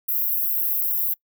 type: high-pass noise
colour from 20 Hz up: pink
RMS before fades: -23 dBFS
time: 0.08-1.14 s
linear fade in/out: 10 ms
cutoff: 12000 Hz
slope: 96 dB/octave
effects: noise-tail reverb RT60 0.1 s tail -23 dB re dry